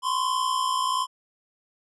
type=tone pair together; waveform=square; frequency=1024 / 1084.9 Hz; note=C6 / C#6; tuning=-38 / -38 cents; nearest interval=minor second; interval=100 cents; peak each=-25 / -29 dBFS; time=0.02-1.07 s; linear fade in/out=50 ms; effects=resampled to 24000 Hz